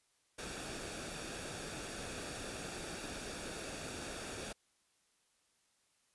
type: noise with comb filter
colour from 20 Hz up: pink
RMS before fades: -44 dBFS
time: 0.38-4.53 s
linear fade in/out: 10 ms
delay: 0.98 ms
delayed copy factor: -0.5
effects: white hiss -75 dBFS RMS until 6.14 s + resampled to 24000 Hz